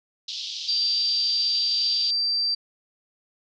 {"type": "band-pass noise", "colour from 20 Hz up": "white", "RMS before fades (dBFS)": -33, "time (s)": [0.28, 2.11], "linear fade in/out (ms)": 5, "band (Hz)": [3100, 5200], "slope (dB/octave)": 48}
{"type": "tone", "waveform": "sine", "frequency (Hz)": 4688, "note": "D8", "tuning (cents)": -4, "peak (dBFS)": -21, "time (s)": [0.68, 2.55], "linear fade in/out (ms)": 10}
{"effects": []}